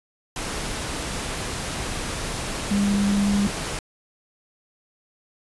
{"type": "tone in noise", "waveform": "sine", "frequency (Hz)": 201.7, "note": "G3", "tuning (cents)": 50, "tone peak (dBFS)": -18, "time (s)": [2.71, 3.47], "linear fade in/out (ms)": 2, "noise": "pink", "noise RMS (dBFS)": -29, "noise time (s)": [0.36, 3.79], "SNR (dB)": 8, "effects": ["resampled to 24000 Hz"]}